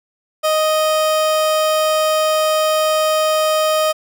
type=tone; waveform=30% pulse; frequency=623 Hz; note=D#5; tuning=2 cents sharp; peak=-11 dBFS; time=0.43-3.93 s; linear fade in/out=20 ms; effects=none